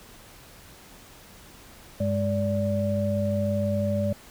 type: tone cluster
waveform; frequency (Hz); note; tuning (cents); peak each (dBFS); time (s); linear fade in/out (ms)
sine; 99.8 / 205.8 / 579; G2 / G#3 / D5; +32 / -16 / -25; -27; 2-4.13; 5
effects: pink hiss -49 dBFS RMS until 4.3 s